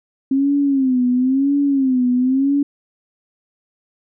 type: tone with vibrato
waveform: sine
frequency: 265.4 Hz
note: C4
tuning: 25 cents sharp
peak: -13 dBFS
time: 0.31-2.63 s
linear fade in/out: 5 ms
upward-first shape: sine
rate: 0.98 Hz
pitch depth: 120 cents each way
effects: none